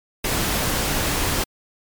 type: noise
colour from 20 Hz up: pink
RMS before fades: -22 dBFS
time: 0.24-1.44 s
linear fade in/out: 5 ms
effects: MP3 96 kbps